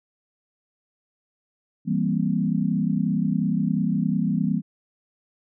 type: chord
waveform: sine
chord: C dominant seventh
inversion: first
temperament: equal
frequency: 164.81 / 196 / 233.1 / 261.6 Hz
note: E3 / G3 / Bb3 / C4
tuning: 0 / 0 / 0 / 0 cents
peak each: -25 / -24 / -26 / -29 dBFS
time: 1.85-4.62 s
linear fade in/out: 50 ms
effects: none